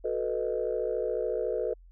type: chord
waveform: sine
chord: B dominant seventh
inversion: second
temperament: equal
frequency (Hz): 370 / 440 / 493.9 / 622.3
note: F#4 / A4 / B4 / D#5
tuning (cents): 0 / 0 / 0 / 0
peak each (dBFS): -35 / -31 / -31 / -34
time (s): 0.04-1.74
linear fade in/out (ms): 10
effects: tanh soft clip ceiling -18 dBFS + added 43 Hz sine -50 dBFS peak until 1.91 s